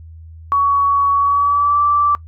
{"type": "tone with pitch glide", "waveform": "sine", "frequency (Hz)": [1124, 1166.3], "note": ["C#6", "D6"], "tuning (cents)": [24, -12], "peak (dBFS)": -11, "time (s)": [0.52, 2.15], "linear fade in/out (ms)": 0, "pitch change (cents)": 64, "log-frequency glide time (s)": [1.19, 1.81], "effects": ["noise-tail reverb RT60 0.1 s tail -20 dB re dry", "added 81 Hz sine -34 dBFS peak until 2.27 s"]}